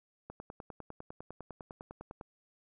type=click train; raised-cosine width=1 ms; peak=-30 dBFS; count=20; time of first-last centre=0.3-2.211 s; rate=9.94 Hz; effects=none